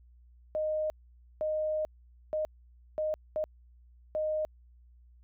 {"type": "tone bursts at uneven times", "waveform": "sine", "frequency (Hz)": 618, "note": "D#5", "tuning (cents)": -12, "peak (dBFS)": -28, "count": 6, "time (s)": [[0.55, 0.9], [1.41, 1.85], [2.33, 2.45], [2.98, 3.14], [3.36, 3.44], [4.15, 4.45]], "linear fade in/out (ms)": 0, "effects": ["added 60 Hz sine -55 dBFS peak until 5.23 s"]}